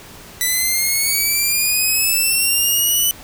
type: linear sweep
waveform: 5% pulse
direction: up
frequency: 1975.5 to 2994 Hz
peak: -6 dBFS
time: 0.41-3.11 s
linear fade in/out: 0 ms
effects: pink hiss -39 dBFS RMS until 3.23 s